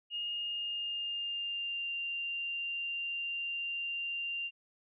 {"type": "tone with pitch glide", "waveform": "sine", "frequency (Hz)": [2848, 2783], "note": ["F7", "F7"], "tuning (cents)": [33, -7], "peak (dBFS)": -34, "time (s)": [0.1, 4.51], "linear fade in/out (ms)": 50, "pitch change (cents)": -40, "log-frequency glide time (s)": [0.26, 1.93], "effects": []}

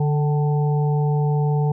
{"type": "harmonic tone with a mistuned harmonic", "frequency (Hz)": 146.83, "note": "D3", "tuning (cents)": 0, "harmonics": [1, 3, 5, 6], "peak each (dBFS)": [-17, -27, -31, -33], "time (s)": [0, 1.72], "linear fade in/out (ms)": 5, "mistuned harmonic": 5, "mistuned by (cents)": 58, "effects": []}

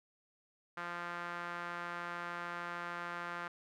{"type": "tone with band-pass filter", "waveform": "sawtooth", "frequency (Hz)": 173.4, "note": "F3", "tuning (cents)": -12, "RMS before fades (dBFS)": -42, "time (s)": [0.77, 3.48], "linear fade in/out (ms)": 5, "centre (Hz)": 1400, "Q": 2.3, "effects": []}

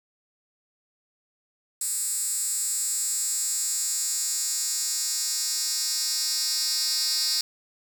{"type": "tone with high-pass filter sweep", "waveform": "10% pulse", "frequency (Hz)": 310, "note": "D#4", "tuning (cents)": -6, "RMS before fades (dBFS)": -27, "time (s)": [1.81, 7.41], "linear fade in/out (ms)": 2, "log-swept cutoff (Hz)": [8400, 5100], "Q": 3.3, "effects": []}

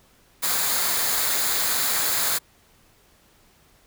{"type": "noise with comb filter", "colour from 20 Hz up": "white", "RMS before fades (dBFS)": -23, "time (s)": [0.42, 2.39], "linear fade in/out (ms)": 20, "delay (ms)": 0.35, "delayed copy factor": -0.5, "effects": ["pink hiss -58 dBFS RMS until 3.86 s"]}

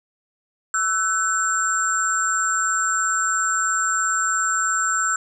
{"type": "tone cluster", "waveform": "sine", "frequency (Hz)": [1320, 1503, 7410], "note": ["E6", "F#6", "A#8"], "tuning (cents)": [2, 27, -11], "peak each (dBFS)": -23, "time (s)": [0.74, 5.16], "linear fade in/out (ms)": 2, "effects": []}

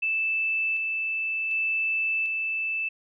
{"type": "tone with tremolo", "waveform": "sine", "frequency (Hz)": 2637, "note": "E7", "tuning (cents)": 0, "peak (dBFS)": -23, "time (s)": [0.02, 2.89], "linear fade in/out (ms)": 10, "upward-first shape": "square", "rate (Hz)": 0.67, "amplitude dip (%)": 25, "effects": []}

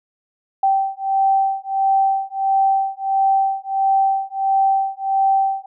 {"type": "beating tone pair", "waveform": "sine", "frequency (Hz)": [777, 778.5], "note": ["G5", "G5"], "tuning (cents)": [-16, -12], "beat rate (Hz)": 1.5, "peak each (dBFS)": -18, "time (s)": [0.63, 5.66], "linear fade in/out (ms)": 5, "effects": []}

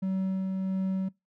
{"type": "tone with tremolo", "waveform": "triangle", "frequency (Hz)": 189.9, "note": "F#3", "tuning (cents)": 45, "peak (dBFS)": -24, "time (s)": [0.02, 1.09], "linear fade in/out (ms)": 10, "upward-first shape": "sine", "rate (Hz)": 1.5, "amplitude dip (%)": 25, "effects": ["noise-tail reverb RT60 0.2 s tail -23 dB re dry"]}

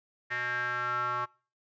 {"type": "tone with band-pass filter sweep", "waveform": "square", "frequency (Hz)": 122.7, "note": "B2", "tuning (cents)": -11, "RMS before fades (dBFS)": -32, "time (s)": [0.3, 1.26], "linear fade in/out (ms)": 20, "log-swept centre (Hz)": [1800, 1200], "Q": 7.2, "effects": ["noise-tail reverb RT60 0.4 s tail -25 dB re dry", "resampled to 16000 Hz"]}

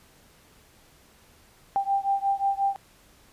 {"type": "beating tone pair", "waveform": "sine", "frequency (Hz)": [788, 793.6], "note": ["G5", "G5"], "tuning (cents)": [9, 21], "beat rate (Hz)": 5.6, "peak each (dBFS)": [-25, -26], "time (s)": [1.76, 2.76], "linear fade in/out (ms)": 0, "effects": ["pink hiss -57 dBFS RMS until 3.32 s", "resampled to 32000 Hz"]}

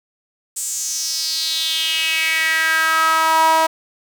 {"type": "tone with high-pass filter sweep", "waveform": "sawtooth", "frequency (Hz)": 321.3, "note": "E4", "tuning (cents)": -44, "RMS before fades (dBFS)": -18, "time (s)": [0.56, 3.67], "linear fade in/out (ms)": 10, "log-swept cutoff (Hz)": [8000, 810], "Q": 4.6, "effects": []}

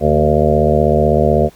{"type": "harmonic tone with a mistuned harmonic", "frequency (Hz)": 76, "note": "D#2", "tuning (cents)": -40, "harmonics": [1, 2, 3, 5, 6, 7, 8, 9], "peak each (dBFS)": [-18, -18, -18, -18, -18, -18, -18, -18], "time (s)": [0, 1.5], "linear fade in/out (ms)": 50, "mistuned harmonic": 2, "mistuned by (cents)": -28, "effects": ["pink hiss -47 dBFS RMS until 1.55 s"]}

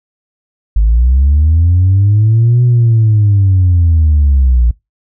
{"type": "linear two-way sweep", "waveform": "sine", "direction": "up then down", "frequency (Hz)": [50.1, 123.47, 56.9], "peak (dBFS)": -4, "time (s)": [0.76, 4.71], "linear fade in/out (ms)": 5, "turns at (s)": 2.63, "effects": ["noise-tail reverb RT60 0.2 s tail -24 dB re dry", "tanh soft clip ceiling -3 dBFS"]}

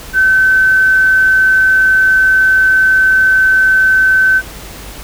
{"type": "tone", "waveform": "sine", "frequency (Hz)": 1531, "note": "G6", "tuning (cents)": -41, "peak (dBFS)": -6, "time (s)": [0.13, 4.42], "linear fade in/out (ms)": 50, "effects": ["added 50 Hz sine -33 dBFS peak until 5.03 s", "pink hiss -31 dBFS RMS until 5.03 s"]}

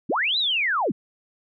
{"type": "linear two-way sweep", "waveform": "sine", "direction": "up then down", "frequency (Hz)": [130.81, 4048, 130.81], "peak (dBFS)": -20, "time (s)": [0.09, 0.92], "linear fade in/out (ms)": 10, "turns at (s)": 0.38, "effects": []}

